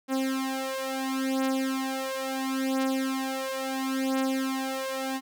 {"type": "beating tone pair", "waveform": "sawtooth", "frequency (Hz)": [264.9, 265.63], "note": ["C4", "C4"], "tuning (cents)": [22, 26], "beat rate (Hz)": 0.73, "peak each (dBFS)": -26, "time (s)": [0.08, 5.21], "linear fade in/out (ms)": 50, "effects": []}